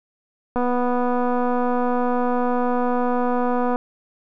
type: click train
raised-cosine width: 1 ms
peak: -10 dBFS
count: 788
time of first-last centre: 0.56-3.759 s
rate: 246 Hz
effects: none